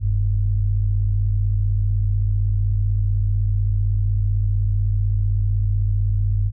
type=tone pair together; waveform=sine; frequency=44.86 / 100.7 Hz; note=F1 / G2; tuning=+47 / +47 cents; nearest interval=octave + major second; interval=1400 cents; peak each=-20 / -18 dBFS; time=0-6.52 s; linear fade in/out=50 ms; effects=none